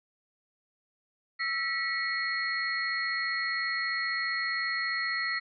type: tone cluster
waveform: sine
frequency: 1323 / 1938 / 2203 / 4266 Hz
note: E6 / B6 / C#7 / C8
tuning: +6 / -33 / -11 / +33 cents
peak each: -37 / -30 / -36 / -37 dBFS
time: 1.39-5.4 s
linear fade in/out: 20 ms
effects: none